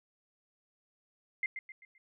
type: tone with echo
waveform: sine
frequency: 2093 Hz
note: C7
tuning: in tune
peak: -29 dBFS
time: 1.43-1.46 s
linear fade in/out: 2 ms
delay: 130 ms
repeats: 4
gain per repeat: -8 dB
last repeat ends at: 1.98 s
effects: none